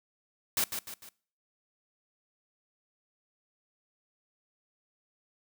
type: noise with echo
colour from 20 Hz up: white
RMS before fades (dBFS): -28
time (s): 0.57-0.64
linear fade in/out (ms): 2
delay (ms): 150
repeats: 3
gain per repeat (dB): -7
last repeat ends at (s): 1.09
effects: noise-tail reverb RT60 0.5 s tail -23 dB re dry